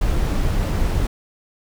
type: noise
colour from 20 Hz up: brown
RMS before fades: -19 dBFS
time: 0.01-1.07 s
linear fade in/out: 5 ms
effects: none